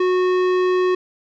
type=tone with tanh clipping; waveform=sine; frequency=366.4 Hz; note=F#4; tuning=17 cents flat; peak=-17 dBFS; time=0-0.95 s; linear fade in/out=5 ms; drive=16 dB; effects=none